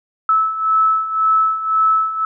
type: beating tone pair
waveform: sine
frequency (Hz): 1303 / 1304.9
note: E6 / E6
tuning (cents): -20 / -18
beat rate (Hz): 1.9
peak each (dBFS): -19 / -14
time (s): 0.29-2.25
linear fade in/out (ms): 2
effects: none